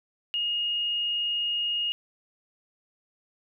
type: tone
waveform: sine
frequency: 2859 Hz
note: F7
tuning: 40 cents sharp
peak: -25 dBFS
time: 0.34-1.92 s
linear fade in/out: 0 ms
effects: none